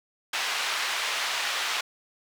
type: band-pass noise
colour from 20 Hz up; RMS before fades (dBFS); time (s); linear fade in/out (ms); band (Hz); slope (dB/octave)
white; -29; 0.33-1.81; 5; 870 to 3500; 12
effects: none